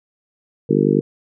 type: harmonic tone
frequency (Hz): 50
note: G1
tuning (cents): +35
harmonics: 3 / 4 / 5 / 6 / 7 / 8 / 9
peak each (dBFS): -21 / -21 / -21 / -21 / -21 / -21 / -21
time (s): 0.69-1.01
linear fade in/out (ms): 10
effects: none